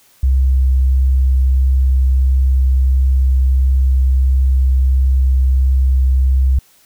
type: tone with vibrato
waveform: sine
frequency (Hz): 65.41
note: C2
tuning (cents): 0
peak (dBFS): -9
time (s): 0.23-6.59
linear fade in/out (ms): 5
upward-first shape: triangle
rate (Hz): 1.5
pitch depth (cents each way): 9
effects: white hiss -51 dBFS RMS until 6.85 s